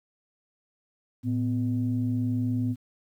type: tone pair together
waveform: sine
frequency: 112.29 / 251.2 Hz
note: A2 / B3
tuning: +36 / +30 cents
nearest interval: octave + major second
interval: 1394 cents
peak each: -26 dBFS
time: 1.23-2.76 s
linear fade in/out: 50 ms
effects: tanh soft clip ceiling -17 dBFS + 10-bit